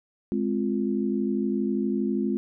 sine chord, F minor, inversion first, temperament just, 209.5 / 261.9 / 349.2 Hz, Ab3 / C4 / F4, +15 / +2 / 0 cents, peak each -26 / -28 / -29 dBFS, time 0.32-2.37 s, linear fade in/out 0 ms, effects none

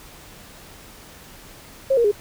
sine tone with pitch steps, 537 / 470.2 / 411.7 Hz, C5 / A#4 / G#4, +45 / +15 / -15 cents, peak -14 dBFS, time 1.9-2.116 s, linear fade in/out 10 ms, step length 72 ms, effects pink hiss -44 dBFS RMS until 2.2 s

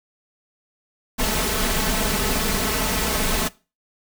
pink noise with comb filter, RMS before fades -22 dBFS, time 1.18-3.49 s, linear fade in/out 20 ms, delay 4.6 ms, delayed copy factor +0.7, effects noise-tail reverb RT60 0.3 s tail -20 dB re dry

